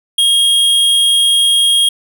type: tone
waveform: square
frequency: 3258 Hz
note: G#7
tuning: 34 cents flat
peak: -9 dBFS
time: 0.18-1.89 s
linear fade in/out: 5 ms
effects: none